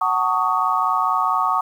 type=chord; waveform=sine; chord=D# half-diminished seventh; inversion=first; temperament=just; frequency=746.7 / 896 / 1120.1 / 1244.5 Hz; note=F#5 / A5 / C#6 / D#6; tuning=+16 / +31 / +18 / 0 cents; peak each=-24 / -24 / -20 / -22 dBFS; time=0.01-1.61 s; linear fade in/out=5 ms; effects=8-bit